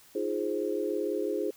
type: chord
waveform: sine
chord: F minor seventh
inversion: third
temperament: equal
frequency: 311.1 / 349.2 / 415.3 / 523.3 Hz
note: Eb4 / F4 / Ab4 / C5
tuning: 0 / 0 / 0 / 0 cents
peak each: -35 / -34 / -31 / -35 dBFS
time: 0.15-1.51 s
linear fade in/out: 5 ms
effects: white hiss -57 dBFS RMS until 1.56 s